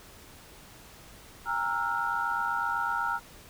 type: tone cluster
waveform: sine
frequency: 806 / 928 / 1334 / 1422 Hz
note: G5 / A#5 / E6 / F6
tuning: +48 / -8 / +20 / +31 cents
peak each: -36 / -31 / -32 / -31 dBFS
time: 1.45-3.2 s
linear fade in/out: 50 ms
effects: tanh soft clip ceiling -16 dBFS + pink hiss -51 dBFS RMS until 3.49 s